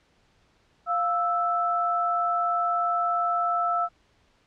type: tone pair together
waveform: sine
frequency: 698.5 / 1318.5 Hz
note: F5 / E6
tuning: 0 / 0 cents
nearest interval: major seventh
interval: 1100 cents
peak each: -26 / -24 dBFS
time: 0.86-3.89 s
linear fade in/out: 50 ms
effects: pink hiss -64 dBFS RMS until 4.46 s + low-pass 5000 Hz 12 dB/octave